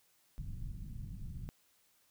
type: low-pass noise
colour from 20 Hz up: pink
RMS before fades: -43 dBFS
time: 0.38-1.49 s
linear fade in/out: 0 ms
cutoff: 170 Hz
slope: 24 dB/octave
effects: white hiss -71 dBFS RMS until 2.1 s